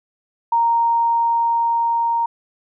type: tone with level ramp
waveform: sine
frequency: 930 Hz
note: A#5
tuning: 4 cents flat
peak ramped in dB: -13 to -16 dBFS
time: 0.52-2.26 s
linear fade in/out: 5 ms
effects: none